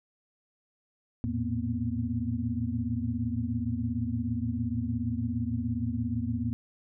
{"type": "tone cluster", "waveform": "sine", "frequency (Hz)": [83.5, 111.1, 117.6, 234.4, 251.6], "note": ["E2", "A2", "A#2", "A#3", "B3"], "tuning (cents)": [23, 17, 16, 10, 32], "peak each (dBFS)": [-36, -33, -39, -32, -35], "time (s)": [1.24, 6.53], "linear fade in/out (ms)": 0, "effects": []}